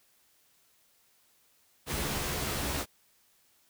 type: noise with comb filter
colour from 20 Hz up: pink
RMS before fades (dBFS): -33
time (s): 1.86-2.86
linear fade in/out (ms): 50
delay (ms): 14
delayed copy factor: +0.8
effects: white hiss -67 dBFS RMS until 3.69 s